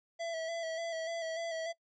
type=tone with vibrato; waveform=square; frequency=659.3 Hz; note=E5; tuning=in tune; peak=-36 dBFS; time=0.19-1.73 s; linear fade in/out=20 ms; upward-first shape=square; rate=3.4 Hz; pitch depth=29 cents each way; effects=noise-tail reverb RT60 0.1 s tail -21 dB re dry + resampled to 16000 Hz